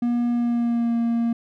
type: tone with pitch glide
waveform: triangle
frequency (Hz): 239.4 to 233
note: A#3 to A#3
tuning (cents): +46 to -1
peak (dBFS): -17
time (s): 0.02-1.33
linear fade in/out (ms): 5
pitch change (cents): -47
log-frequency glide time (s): 0.31-0.96
effects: none